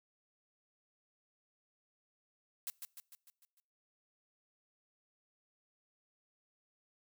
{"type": "noise with echo", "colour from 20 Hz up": "blue", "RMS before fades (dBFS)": -40, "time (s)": [2.67, 2.7], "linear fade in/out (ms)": 0, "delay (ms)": 150, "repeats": 6, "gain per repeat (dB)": -5, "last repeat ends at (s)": 3.6, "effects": ["noise-tail reverb RT60 0.6 s tail -25 dB re dry"]}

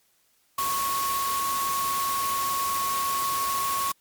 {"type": "tone in noise", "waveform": "sine", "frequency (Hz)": 1102, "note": "C#6", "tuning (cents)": -11, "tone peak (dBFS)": -25, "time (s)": [0.58, 3.92], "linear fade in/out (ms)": 5, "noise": "white", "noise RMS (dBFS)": -31, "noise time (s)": [0.58, 3.92], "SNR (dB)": 3, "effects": ["white hiss -66 dBFS RMS until 4 s", "MP3 96 kbps"]}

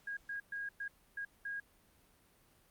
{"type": "tone bursts at uneven times", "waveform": "sine", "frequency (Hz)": 1635, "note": "G#6", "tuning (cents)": -28, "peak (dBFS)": -38, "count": 6, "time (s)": [[0.07, 0.17], [0.29, 0.4], [0.52, 0.69], [0.8, 0.88], [1.17, 1.25], [1.45, 1.6]], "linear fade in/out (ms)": 5, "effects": ["pink hiss -68 dBFS RMS until 2.7 s", "Opus 48 kbps"]}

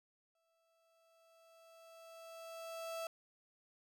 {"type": "tone with exponential growth", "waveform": "35% pulse", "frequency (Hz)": 659.3, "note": "E5", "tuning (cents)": 0, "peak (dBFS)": -38, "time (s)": [0.35, 3.07], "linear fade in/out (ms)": 2, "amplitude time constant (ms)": 590, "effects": []}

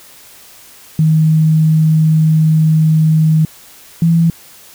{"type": "tone pair in turn", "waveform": "sine", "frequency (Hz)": [157.5, 166.34], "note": ["D#3", "E3"], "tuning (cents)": [21, 16], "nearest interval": "minor second", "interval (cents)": 95, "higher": "second", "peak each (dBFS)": -7, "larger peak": "neither", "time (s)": [[0.99, 3.45], [4.02, 4.3]], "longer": "first", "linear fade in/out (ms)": 2, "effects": ["white hiss -40 dBFS RMS until 4.74 s"]}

